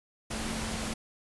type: tone in noise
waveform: sine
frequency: 221.3 Hz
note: A3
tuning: 10 cents sharp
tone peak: -38 dBFS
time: 0.3-0.94 s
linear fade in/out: 10 ms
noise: pink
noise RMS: -35 dBFS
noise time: 0.3-0.94 s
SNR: -6 dB
effects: resampled to 24000 Hz